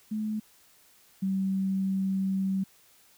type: tone pair in turn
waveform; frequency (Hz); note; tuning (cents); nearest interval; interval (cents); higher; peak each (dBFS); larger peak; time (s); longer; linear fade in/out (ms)
sine; 214.9 / 192.01; A3 / G3; -41 / -36; major second; 195; first; -28 / -25; second; 0.11-0.4 / 1.22-2.64; second; 10
effects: white hiss -60 dBFS RMS until 3.17 s